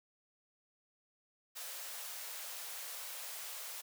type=high-pass noise; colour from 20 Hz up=white; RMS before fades=-45 dBFS; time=1.55-3.82 s; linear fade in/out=20 ms; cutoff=470 Hz; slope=48 dB/octave; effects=none